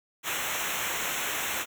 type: noise with comb filter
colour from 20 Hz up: pink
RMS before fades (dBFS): -31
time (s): 0.23-1.66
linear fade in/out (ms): 50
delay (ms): 0.21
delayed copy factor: -0.95
effects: none